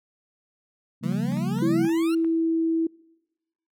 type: chord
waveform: sine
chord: G half-diminished seventh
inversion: second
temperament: equal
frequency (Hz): 138.59 / 174.61 / 196 / 233.1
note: Db3 / F3 / G3 / Bb3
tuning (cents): 0 / 0 / 0 / 0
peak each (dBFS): -29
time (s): 1.01-1.89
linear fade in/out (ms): 50
type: exponential sweep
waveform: 20% pulse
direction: up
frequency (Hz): 155.56 to 1425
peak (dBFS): -30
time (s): 1.03-2.15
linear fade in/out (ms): 5
type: clicks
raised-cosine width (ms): 0.5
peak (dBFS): -29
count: 7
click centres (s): 1.124 / 1.322 / 1.372 / 1.587 / 1.851 / 1.894 / 2.246
type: tone with pitch glide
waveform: sine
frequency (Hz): 329.6 to 326.9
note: E4 to E4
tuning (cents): 0 to -14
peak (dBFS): -20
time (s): 1.62-2.87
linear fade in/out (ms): 5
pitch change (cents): -14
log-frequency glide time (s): 1.75-2.59
effects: noise-tail reverb RT60 1.0 s tail -25 dB re dry